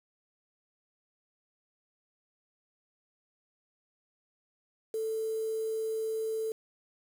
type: tone with quantisation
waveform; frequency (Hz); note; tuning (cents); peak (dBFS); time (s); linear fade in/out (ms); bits
sine; 441.8; A4; +7; -30; 4.94-6.52; 2; 8
effects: none